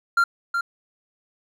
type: tone with echo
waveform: triangle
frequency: 1386 Hz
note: F6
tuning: 14 cents flat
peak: -13 dBFS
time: 0.17-0.24 s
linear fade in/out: 5 ms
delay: 370 ms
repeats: 1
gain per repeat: -6 dB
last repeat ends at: 0.61 s
effects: none